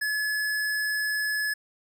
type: tone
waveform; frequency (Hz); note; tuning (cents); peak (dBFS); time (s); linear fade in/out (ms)
square; 1708; G#6; +48; -26; 0.01-1.54; 10
effects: none